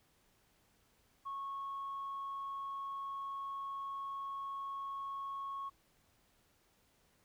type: tone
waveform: sine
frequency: 1100 Hz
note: C#6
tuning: 14 cents flat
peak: -38 dBFS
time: 1.25-5.7 s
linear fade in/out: 20 ms
effects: tanh soft clip ceiling -36 dBFS + pink hiss -72 dBFS RMS until 7.24 s